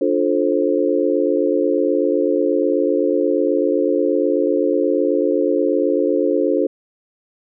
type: chord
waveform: sine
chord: D minor seventh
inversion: none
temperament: just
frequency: 293.7 / 352.4 / 440.5 / 528.6 Hz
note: D4 / F4 / A4 / C5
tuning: 0 / +16 / +2 / +18 cents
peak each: -20 dBFS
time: 0.01-6.67 s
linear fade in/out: 5 ms
effects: none